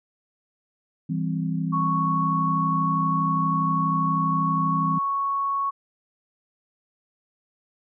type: chord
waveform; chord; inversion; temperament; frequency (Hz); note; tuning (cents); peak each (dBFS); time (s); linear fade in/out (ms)
sine; C major; first; equal with one note detuned; 164.81 / 197.25 / 261.6; E3 / G3 / C4; 0 / +11 / 0; -25 / -30 / -30; 1.09-4.99; 10
type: tone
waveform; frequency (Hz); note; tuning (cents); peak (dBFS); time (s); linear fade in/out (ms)
sine; 1108.7; C#6; 0; -22; 1.72-5.71; 20
effects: none